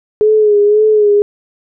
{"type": "tone with vibrato", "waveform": "sine", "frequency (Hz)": 421.1, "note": "G#4", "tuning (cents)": 24, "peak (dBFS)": -6, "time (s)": [0.21, 1.22], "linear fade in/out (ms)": 0, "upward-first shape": "sine", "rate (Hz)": 1.9, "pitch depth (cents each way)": 47, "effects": []}